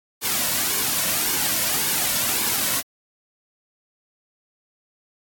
white noise with flanger, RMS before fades -22 dBFS, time 0.21-2.83 s, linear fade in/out 50 ms, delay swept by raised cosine 1.5 to 2.5 ms, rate 1.8 Hz, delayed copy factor -0.55, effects AAC 64 kbps

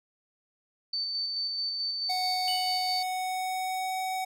sine tone with tremolo, 4547 Hz, C#8, 43 cents sharp, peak -28 dBFS, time 0.93-3.03 s, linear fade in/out 5 ms, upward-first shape square, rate 4.6 Hz, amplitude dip 25%
square tone with pitch glide, 740 to 751.2 Hz, F#5 to F#5, 0 to +26 cents, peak -30 dBFS, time 2.09-4.25 s, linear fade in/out 10 ms, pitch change +26 cents, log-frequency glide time 2.95-3.94 s
square tone with exponential decay, 2960 Hz, F#7, in tune, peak -32 dBFS, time 2.48-3.36 s, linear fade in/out 0 ms, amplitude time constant 190 ms
effects none

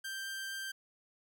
sawtooth tone, 1574 Hz, G6, 7 cents sharp, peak -35 dBFS, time 0.04-0.72 s, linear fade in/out 10 ms, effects none

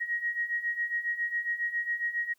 sine beating tone pair, 1886 / 1893.3 Hz, A#6 / A#6, +20 / +26 cents, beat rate 7.3 Hz, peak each -34 / -30 dBFS, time 0-2.34 s, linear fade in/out 20 ms, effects white hiss -71 dBFS RMS until 2.38 s

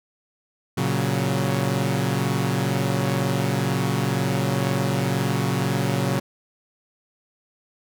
sawtooth chord, F# major, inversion first, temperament equal, 116.54 / 138.59 / 185 Hz, A#2 / C#3 / F#3, 0 / 0 / 0 cents, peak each -22 / -20 / -22 dBFS, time 0.77-6.2 s, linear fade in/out 10 ms, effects none

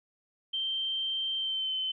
sine tone with pitch glide, 3136 to 3064 Hz, G7 to G7, 0 to -40 cents, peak -29 dBFS, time 0.53-1.92 s, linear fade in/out 10 ms, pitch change -40 cents, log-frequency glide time 1.37-1.74 s, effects none

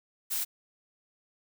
blue noise, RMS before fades -31 dBFS, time 0.3-0.45 s, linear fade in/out 20 ms, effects none

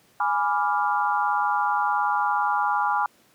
sine chord, G# diminished seventh, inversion none, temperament equal, 830.6 / 987.8 / 1174.7 / 1396.9 Hz, G#5 / B5 / D6 / F6, 0 / 0 / 0 / 0 cents, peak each -24 / -26 / -27 / -28 dBFS, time 0.2-3.06 s, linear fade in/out 2 ms, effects pink hiss -59 dBFS RMS until 3.34 s + high-pass 150 Hz 12 dB/octave

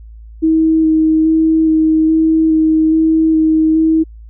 sine tone with vibrato, 318 Hz, D#4, 38 cents sharp, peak -8 dBFS, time 0.42-4.04 s, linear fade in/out 20 ms, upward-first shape square, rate 1.2 Hz, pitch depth 11 cents each way, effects added 55 Hz sine -32 dBFS peak until 4.29 s

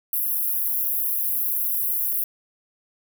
pink high-pass noise, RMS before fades -24 dBFS, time 0.13-2.24 s, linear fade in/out 2 ms, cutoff 11000 Hz, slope 96 dB/octave, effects none

